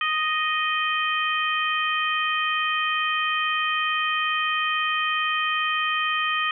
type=harmonic tone; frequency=622.3 Hz; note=D#5; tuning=in tune; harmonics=2 / 3 / 4 / 5; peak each=-25 / -27 / -28 / -29 dBFS; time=0.01-6.51 s; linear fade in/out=2 ms; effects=none